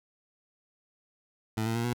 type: tone with pitch steps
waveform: 20% pulse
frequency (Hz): 110 / 113.55 / 117.22 / 121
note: A2 / A#2 / A#2 / B2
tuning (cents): 0 / -45 / +10 / -35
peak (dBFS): -23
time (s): 1.57-1.934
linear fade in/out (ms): 5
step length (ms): 91
effects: none